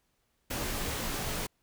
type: noise with comb filter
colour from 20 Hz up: pink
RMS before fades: -34 dBFS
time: 0.5-1.47 s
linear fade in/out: 10 ms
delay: 20 ms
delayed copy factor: -0.6
effects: pink hiss -75 dBFS RMS until 1.62 s